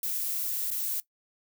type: noise with dropouts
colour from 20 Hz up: violet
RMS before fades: -31 dBFS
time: 0.03-1 s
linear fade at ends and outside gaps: 2 ms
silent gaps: 0.705-0.712 s
effects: noise-tail reverb RT60 0.1 s tail -18 dB re dry